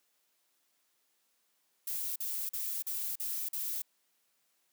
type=noise bursts; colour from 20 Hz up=violet; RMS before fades=-36 dBFS; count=6; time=1.87-3.82 s; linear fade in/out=5 ms; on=290 ms; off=42 ms; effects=white hiss -75 dBFS RMS until 4.72 s + high-pass 200 Hz 12 dB/octave